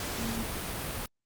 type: tone in noise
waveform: sine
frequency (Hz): 227.9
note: A#3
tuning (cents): -39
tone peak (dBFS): -34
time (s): 0.18-0.43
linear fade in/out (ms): 2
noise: pink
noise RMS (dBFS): -35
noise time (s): 0-1.06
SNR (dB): -2
effects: Opus 48 kbps